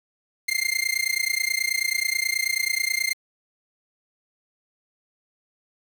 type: tone with amplitude modulation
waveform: sawtooth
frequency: 2102 Hz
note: C7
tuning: 7 cents sharp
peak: -15 dBFS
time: 0.48-3.14 s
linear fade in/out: 10 ms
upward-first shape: sine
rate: 29.3 Hz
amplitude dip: 95%
effects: 7-bit